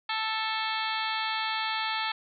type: harmonic tone with a mistuned harmonic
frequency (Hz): 440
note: A4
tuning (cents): 0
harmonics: 2 / 3 / 4 / 5 / 6 / 7 / 8 / 9 / 10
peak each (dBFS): -33 / -35 / -36 / -37 / -38 / -38 / -39 / -40 / -40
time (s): 0.09-2.12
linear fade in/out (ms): 5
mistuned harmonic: 7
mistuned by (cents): +77
effects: none